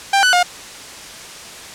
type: tone with pitch steps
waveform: sawtooth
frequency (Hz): 790 / 1493 / 713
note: G5 / F#6 / F5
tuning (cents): +13 / +15 / +36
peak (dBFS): -7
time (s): 0.13-0.43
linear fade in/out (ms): 5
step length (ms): 100
effects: white hiss -34 dBFS RMS until 1.74 s + low-pass 8000 Hz 12 dB/octave